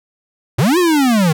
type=linear two-way sweep; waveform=square; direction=up then down; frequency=99.1 to 370 to 148.2 Hz; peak=-11 dBFS; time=0.58-1.33 s; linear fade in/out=10 ms; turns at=0.78 s; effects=none